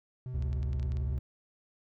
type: tone with pitch glide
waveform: triangle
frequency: 126.9 to 126.02 Hz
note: B2 to B2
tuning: +47 to +35 cents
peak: -34 dBFS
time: 0.26-1.18 s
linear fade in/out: 0 ms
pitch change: -12 cents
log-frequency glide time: 0.52-0.96 s
type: tone with vibrato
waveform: triangle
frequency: 70.4 Hz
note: C#2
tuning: 27 cents sharp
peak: -28 dBFS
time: 0.34-1.19 s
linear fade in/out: 5 ms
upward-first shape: sine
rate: 18 Hz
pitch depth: 240 cents each way
type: clicks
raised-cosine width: 0.2 ms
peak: -35 dBFS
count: 8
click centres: 0.424 / 0.53 / 0.63 / 0.731 / 0.797 / 0.829 / 0.92 / 0.97 s
effects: none